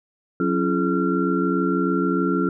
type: tone cluster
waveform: sine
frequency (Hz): 182.6 / 274.5 / 341.1 / 424.2 / 1372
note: F#3 / C#4 / F4 / G#4 / F6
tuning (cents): -23 / -17 / -41 / +37 / -31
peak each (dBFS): -24 / -23 / -24 / -27 / -27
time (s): 0.4-2.49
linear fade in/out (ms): 2
effects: none